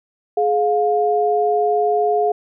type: tone pair together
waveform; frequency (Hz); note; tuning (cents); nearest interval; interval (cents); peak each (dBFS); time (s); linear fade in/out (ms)
sine; 421 / 708; G#4 / F5; +24 / +23; major sixth; 899; -17; 0.37-2.32; 5
effects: none